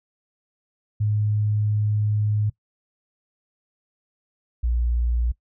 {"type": "tone pair in turn", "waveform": "sine", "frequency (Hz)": [105.5, 59.21], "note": ["G#2", "A#1"], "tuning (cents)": [28, 28], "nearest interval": "minor seventh", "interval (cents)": 1000, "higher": "first", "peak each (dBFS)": -19, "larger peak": "neither", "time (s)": [[1, 2.5], [4.63, 5.32]], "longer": "first", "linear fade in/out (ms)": 10, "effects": ["noise-tail reverb RT60 0.1 s tail -20 dB re dry"]}